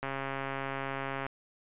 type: click train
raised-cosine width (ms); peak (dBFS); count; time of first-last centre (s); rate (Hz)
0.5; -20; 169; 0.03-1.265; 136
effects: resampled to 8000 Hz